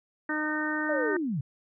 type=harmonic tone; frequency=305.7 Hz; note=D#4; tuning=30 cents flat; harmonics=1 / 2 / 3 / 4 / 5 / 6; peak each=-31 / -39 / -38 / -38 / -33 / -33 dBFS; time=0.29-1.17 s; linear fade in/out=5 ms
type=linear sweep; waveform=sine; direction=down; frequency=622.3 to 120.4 Hz; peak=-27 dBFS; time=0.89-1.41 s; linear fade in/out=5 ms
effects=none